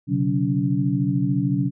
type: tone cluster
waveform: sine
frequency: 128.6 / 142.3 / 186.4 / 284.3 Hz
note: C3 / C#3 / F#3 / C#4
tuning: -30 / +46 / +13 / +44 cents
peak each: -24 dBFS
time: 0.07-1.71 s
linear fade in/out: 50 ms
effects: none